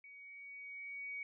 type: tone with level ramp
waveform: sine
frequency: 2251 Hz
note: C#7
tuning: 26 cents sharp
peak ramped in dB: -53 to -40 dBFS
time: 0.04-1.23 s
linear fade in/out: 2 ms
effects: none